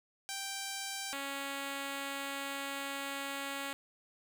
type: tone pair in turn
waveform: 5% pulse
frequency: 784 / 277.2 Hz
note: G5 / C#4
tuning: 0 / 0 cents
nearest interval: octave + tritone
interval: 1800 cents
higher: first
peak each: -26 dBFS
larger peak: neither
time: 0.29-1.13 / 1.13-3.73 s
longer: second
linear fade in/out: 0 ms
effects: none